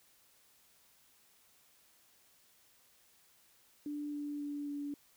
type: tone with pitch steps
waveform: sine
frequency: 293.7 / 291.7 / 289.7 / 287.7 Hz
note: D4 / D4 / D4 / D4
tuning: 0 / -12 / -24 / -36 cents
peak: -37 dBFS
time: 3.86-4.94 s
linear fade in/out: 2 ms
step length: 270 ms
effects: white hiss -67 dBFS RMS until 5.16 s